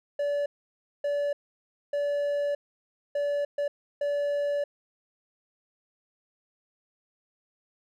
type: tone bursts at uneven times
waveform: triangle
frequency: 576 Hz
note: D5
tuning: 34 cents flat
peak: -23 dBFS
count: 6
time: 0.19-0.46 / 1.04-1.33 / 1.93-2.55 / 3.15-3.45 / 3.58-3.68 / 4.01-4.64 s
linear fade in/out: 5 ms
effects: none